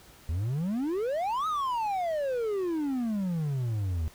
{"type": "exponential two-way sweep", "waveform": "triangle", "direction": "up then down", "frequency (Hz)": [75.9, 1296, 75.9], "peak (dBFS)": -25, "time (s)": [0.29, 4.08], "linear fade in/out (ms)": 0, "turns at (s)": 1.47, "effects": ["pink hiss -54 dBFS RMS until 4.14 s"]}